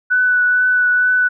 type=tone with vibrato; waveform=sine; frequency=1488 Hz; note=F#6; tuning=9 cents sharp; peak=-11 dBFS; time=0.1-1.29 s; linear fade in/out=20 ms; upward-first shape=triangle; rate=2.2 Hz; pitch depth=16 cents each way; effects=none